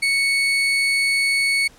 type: tone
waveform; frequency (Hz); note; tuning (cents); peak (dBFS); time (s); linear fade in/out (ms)
35% pulse; 2217; C#7; 0; -15; 0.02-1.68; 10
effects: pink hiss -50 dBFS RMS until 1.78 s + low-pass 11000 Hz 12 dB/octave